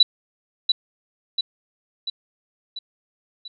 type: tone with echo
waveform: sine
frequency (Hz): 3949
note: B7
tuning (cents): -1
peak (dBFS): -9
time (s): 0-0.03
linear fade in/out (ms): 5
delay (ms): 690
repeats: 5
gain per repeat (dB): -5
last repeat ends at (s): 3.48
effects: none